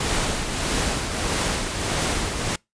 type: noise with tremolo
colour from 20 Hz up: pink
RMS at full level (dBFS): -22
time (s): 0-2.56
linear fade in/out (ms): 5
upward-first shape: triangle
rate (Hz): 1.6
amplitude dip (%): 50
effects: noise-tail reverb RT60 0.2 s tail -26 dB re dry + resampled to 22050 Hz